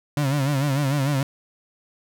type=tone with vibrato; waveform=35% pulse; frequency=140.1 Hz; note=C#3; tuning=19 cents sharp; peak=-18 dBFS; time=0.17-1.23 s; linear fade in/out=2 ms; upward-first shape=sine; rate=6.7 Hz; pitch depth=100 cents each way; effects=none